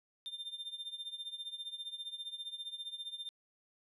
triangle tone with tremolo, 3600 Hz, A7, 39 cents sharp, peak -36 dBFS, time 0.26-3.29 s, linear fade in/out 0 ms, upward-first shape triangle, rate 15 Hz, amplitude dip 90%, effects resampled to 32000 Hz

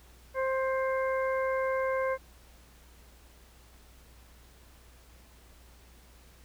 harmonic tone, 527 Hz, C5, 12 cents sharp, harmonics 1 / 2 / 3 / 4, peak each -28 / -34 / -38 / -40 dBFS, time 0.34-2.18 s, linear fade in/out 50 ms, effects added 60 Hz sine -55 dBFS peak until 6.44 s + pink hiss -59 dBFS RMS until 6.44 s

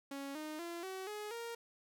sawtooth tone with pitch steps, 277.2 / 307.6 / 341.3 / 378.7 / 420.2 / 466.2 Hz, C#4 / D#4 / F4 / F#4 / G#4 / A#4, 0 / -20 / -40 / +40 / +20 / 0 cents, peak -38 dBFS, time 0.11-1.55 s, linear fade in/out 5 ms, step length 240 ms, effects none

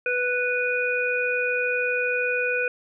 harmonic tone, 493.9 Hz, B4, in tune, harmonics 1 / 3 / 5, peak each -26 / -26 / -26 dBFS, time 0.06-2.68 s, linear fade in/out 2 ms, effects none

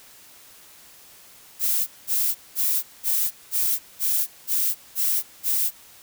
violet noise bursts, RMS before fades -22 dBFS, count 9, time 1.59-5.71 s, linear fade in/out 50 ms, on 280 ms, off 200 ms, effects white hiss -49 dBFS RMS until 6.02 s

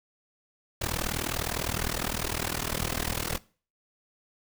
pink noise with amplitude modulation, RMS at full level -27 dBFS, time 0.81-3.38 s, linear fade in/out 10 ms, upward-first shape sine, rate 39.8 Hz, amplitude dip 95%, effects noise-tail reverb RT60 0.4 s tail -21 dB re dry

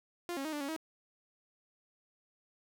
sawtooth tone with pitch steps, 348.7 / 273.4 / 313.2 / 294.3 / 277.9 / 319 Hz, F4 / C#4 / D#4 / D4 / C#4 / D#4, -3 / -24 / +11 / +4 / +4 / +43 cents, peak -32 dBFS, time 0.29-0.764 s, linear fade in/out 0 ms, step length 79 ms, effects none

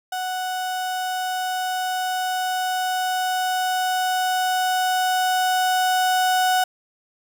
35% pulse tone with level ramp, 740 Hz, F#5, in tune, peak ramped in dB -23 to -15 dBFS, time 0.12-6.64 s, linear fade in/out 5 ms, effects none

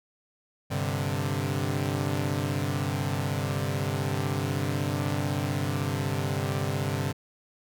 sawtooth chord, G suspended fourth, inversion none, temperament equal, 98 / 130.81 / 146.83 Hz, G2 / C3 / D3, 0 / 0 / 0 cents, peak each -27 dBFS, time 0.7-7.13 s, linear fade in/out 20 ms, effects none

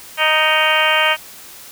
harmonic tone with a mistuned harmonic, 311.1 Hz, D#4, in tune, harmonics 2 / 3 / 4 / 5 / 6 / 7 / 8 / 9 / 10, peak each -21 / -21 / -21 / -21 / -21 / -21 / -21 / -21 / -21 dBFS, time 0.17-1.17 s, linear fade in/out 50 ms, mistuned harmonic 7, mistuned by +47 cents, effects white hiss -38 dBFS RMS until 1.71 s

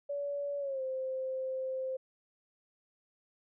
sine tone with pitch glide, 570 to 522.7 Hz, C#5 to C5, +48 to -2 cents, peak -33 dBFS, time 0.09-1.97 s, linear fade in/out 10 ms, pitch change -150 cents, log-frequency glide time 0.59-0.82 s, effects none

